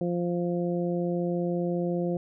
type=harmonic tone; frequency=174.61 Hz; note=F3; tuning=in tune; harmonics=1 / 2 / 3 / 4; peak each=-28 / -30 / -32 / -40 dBFS; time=0.01-2.17 s; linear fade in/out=2 ms; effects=none